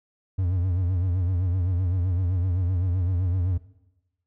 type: tone with vibrato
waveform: triangle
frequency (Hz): 90.5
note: F#2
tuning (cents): -38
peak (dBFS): -19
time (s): 0.38-3.58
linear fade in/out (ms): 10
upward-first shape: sine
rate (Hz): 7.8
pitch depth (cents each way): 87
effects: noise-tail reverb RT60 1.0 s tail -18 dB re dry